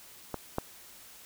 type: clicks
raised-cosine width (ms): 1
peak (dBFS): -19 / -15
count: 2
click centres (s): 0.343 / 0.584
effects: white hiss -52 dBFS RMS until 1.25 s